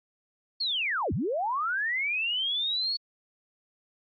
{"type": "linear two-way sweep", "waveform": "sine", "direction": "down then up", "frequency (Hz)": [4435, 68.9, 4435], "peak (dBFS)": -26, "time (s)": [0.6, 2.97], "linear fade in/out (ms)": 10, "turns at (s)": 1.13, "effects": ["AAC 32 kbps"]}